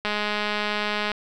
click train, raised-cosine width 0.3 ms, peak -10 dBFS, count 224, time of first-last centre 0.05-1.117 s, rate 209 Hz, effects none

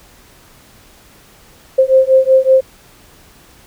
sine beating tone pair, 523.3 / 528.6 Hz, C5 / C5, 0 / +18 cents, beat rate 5.3 Hz, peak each -10 dBFS, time 1.78-2.61 s, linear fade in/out 10 ms, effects pink hiss -45 dBFS RMS until 3.66 s

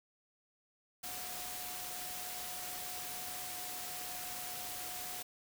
sine tone in noise, 727 Hz, F#5, 31 cents flat, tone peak -50 dBFS, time 1.03-5.23 s, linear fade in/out 10 ms, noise white, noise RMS -43 dBFS, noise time 1.03-5.23 s, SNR -10 dB, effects none

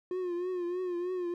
triangle tone with vibrato, 358 Hz, F4, 43 cents sharp, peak -29 dBFS, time 0.11-1.34 s, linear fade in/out 2 ms, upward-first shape triangle, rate 3.2 Hz, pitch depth 71 cents each way, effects none

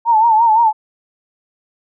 sine tone with vibrato, 900 Hz, A5, 39 cents sharp, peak -8 dBFS, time 0.05-0.73 s, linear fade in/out 50 ms, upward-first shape sine, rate 5.8 Hz, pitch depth 84 cents each way, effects none

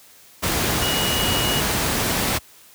sine tone in noise, 2899 Hz, F#7, 36 cents flat, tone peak -24 dBFS, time 0.81-1.61 s, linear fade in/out 20 ms, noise pink, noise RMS -21 dBFS, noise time 0.42-2.39 s, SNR -6 dB, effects white hiss -49 dBFS RMS until 2.74 s + high-pass 60 Hz 12 dB/octave

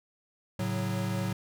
square chord, F# minor, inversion first, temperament equal, 110 / 138.59 / 185 Hz, A2 / C#3 / F#3, 0 / 0 / 0 cents, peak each -33 / -38 / -33 dBFS, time 0.59-1.33 s, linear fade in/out 5 ms, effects none

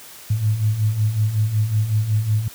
sine beating tone pair, 103.83 / 109.23 Hz, G#2 / A2, 0 / -12 cents, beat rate 5.4 Hz, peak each -23 / -17 dBFS, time 0.3-2.48 s, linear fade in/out 5 ms, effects white hiss -41 dBFS RMS until 2.54 s + high-pass 60 Hz 12 dB/octave

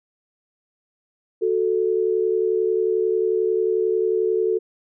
sine tone pair together, 368.8 / 440 Hz, F#4 / A4, -6 / 0 cents, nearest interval minor third, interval 306 cents, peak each -21 / -20 dBFS, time 1.41-4.59 s, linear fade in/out 20 ms, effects none

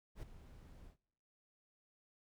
brown noise with ADSR envelope, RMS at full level -44 dBFS, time 0.15-0.97 s, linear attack 75 ms, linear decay 10 ms, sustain -13 dB, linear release 100 ms, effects noise-tail reverb RT60 0.9 s tail -26 dB re dry

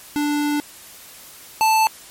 square tone pair in turn, 293.7 / 880.1 Hz, D4 / A5, 0 / 0 cents, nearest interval octave + perfect fifth, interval 1900 cents, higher second, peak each -19 / -14 dBFS, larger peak second, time 0.16-0.6 / 1.61-1.87 s, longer first, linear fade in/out 0 ms, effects white hiss -42 dBFS RMS until 2.1 s + MP3 64 kbps

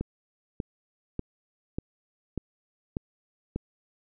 click train, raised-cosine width 3 ms, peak -17 dBFS, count 7, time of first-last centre 0.01-3.56 s, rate 1.69 Hz, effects none

